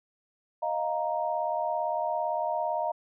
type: chord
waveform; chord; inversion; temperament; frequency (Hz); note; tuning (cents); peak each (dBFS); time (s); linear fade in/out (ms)
sine; Eb suspended second; none; just; 622.3 / 700 / 933.4; Eb5 / F5 / Bb5; 0 / +4 / +2; -31; 0.62-2.92; 10
effects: none